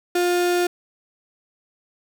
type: tone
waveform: 35% pulse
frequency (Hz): 353.5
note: F4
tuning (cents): +21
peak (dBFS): -16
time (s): 0.15-0.67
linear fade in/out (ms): 5
effects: none